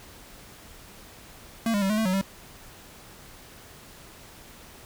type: tone with pitch steps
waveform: square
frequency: 227.6 / 203.1 / 193.3 / 213.6 / 221.4 / 185.2 / 194.3 Hz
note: A#3 / G#3 / G3 / G#3 / A3 / F#3 / G3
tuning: -41 / -38 / -24 / +49 / +11 / +2 / -15 cents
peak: -23 dBFS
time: 1.66-2.213 s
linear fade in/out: 2 ms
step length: 79 ms
effects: pink hiss -48 dBFS RMS until 4.85 s